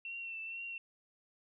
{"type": "tone with vibrato", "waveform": "sine", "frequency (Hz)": 2705, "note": "E7", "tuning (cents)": 44, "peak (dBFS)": -40, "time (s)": [0.05, 0.78], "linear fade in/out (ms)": 2, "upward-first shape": "triangle", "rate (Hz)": 2.1, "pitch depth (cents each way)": 39, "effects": []}